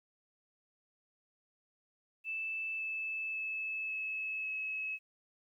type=tone with pitch steps; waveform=sine; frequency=2637 / 2622 / 2607 / 2592 / 2577 Hz; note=E7 / E7 / E7 / E7 / E7; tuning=0 / -10 / -20 / -30 / -40 cents; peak=-35 dBFS; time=2.24-4.99 s; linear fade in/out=50 ms; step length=550 ms; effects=12-bit

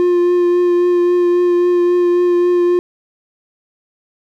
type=tone with vibrato; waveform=triangle; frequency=352.8 Hz; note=F4; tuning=18 cents sharp; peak=-8 dBFS; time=0-2.79 s; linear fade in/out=0 ms; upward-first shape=triangle; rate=3.7 Hz; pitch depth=16 cents each way; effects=none

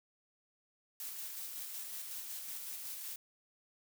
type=noise with tremolo; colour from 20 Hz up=blue; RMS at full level=-43 dBFS; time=1-3.16 s; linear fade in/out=2 ms; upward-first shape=square; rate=5.4 Hz; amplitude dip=25%; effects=none

